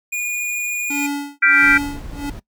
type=tone; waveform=square; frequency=2441 Hz; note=D#7; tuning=34 cents flat; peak=-21 dBFS; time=0.12-1.07 s; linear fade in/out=10 ms
type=tone with tremolo; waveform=square; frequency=285.5 Hz; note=D4; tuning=49 cents flat; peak=-20 dBFS; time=0.9-2.3 s; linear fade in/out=5 ms; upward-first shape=sine; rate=1.5 Hz; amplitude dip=100%
type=chord; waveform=sine; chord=G dominant seventh; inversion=third; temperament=equal with one note detuned; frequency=1396.9 / 1568 / 1968.7 / 2349 Hz; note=F6 / G6 / B6 / D7; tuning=0 / 0 / -6 / 0 cents; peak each=-16 dBFS; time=1.42-1.78 s; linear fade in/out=10 ms
type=noise; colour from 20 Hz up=brown; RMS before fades=-32 dBFS; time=1.62-2.4 s; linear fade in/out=10 ms
effects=noise-tail reverb RT60 0.1 s tail -20 dB re dry